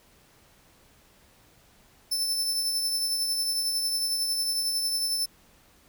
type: tone with tremolo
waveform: sawtooth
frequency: 5290 Hz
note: E8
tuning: 5 cents sharp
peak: -21 dBFS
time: 2.11-5.26 s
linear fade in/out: 10 ms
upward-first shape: triangle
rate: 11 Hz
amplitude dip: 40%
effects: pink hiss -59 dBFS RMS until 5.88 s